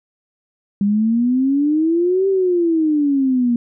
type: exponential two-way sweep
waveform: sine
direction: up then down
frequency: 198.1 to 392.3 to 234.7 Hz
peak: -13 dBFS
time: 0.81-3.56 s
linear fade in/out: 2 ms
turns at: 2.28 s
effects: none